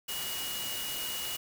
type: tone in noise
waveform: sine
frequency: 2900 Hz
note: F#7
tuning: 35 cents flat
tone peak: -38 dBFS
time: 0.08-1.37 s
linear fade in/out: 10 ms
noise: white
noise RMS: -37 dBFS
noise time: 0.08-1.37 s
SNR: -4 dB
effects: none